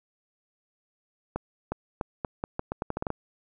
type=accelerating click train; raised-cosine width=1 ms; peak=-15 dBFS; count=13; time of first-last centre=1.36-3.104 s; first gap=360 ms; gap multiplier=0.81; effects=none

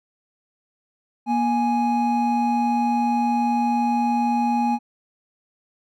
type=tone pair together; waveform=triangle; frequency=238.2 / 832 Hz; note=A#3 / G#5; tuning=+38 / +3 cents; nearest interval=octave + minor seventh; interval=2165 cents; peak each=-19 dBFS; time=1.26-4.79 s; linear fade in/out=50 ms; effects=none

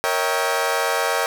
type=chord; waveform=20% pulse; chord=A# diminished seventh; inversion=none; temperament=equal with one note detuned; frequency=466.2 / 554.4 / 643.5 / 784 Hz; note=A#4 / C#5 / E5 / G5; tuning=0 / 0 / -42 / 0 cents; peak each=-20 dBFS; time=0.04-1.26 s; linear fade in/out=0 ms; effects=none

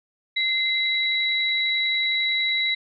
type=tone pair together; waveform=sine; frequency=2073 / 3908 Hz; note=C7 / B7; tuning=-17 / -19 cents; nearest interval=major seventh; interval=1098 cents; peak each=-23 dBFS; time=0.36-2.75 s; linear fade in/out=10 ms; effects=none

